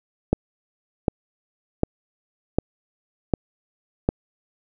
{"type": "click train", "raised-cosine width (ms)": 2, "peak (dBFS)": -4, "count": 6, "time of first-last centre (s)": [0.33, 4.089], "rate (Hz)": 1.33, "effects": []}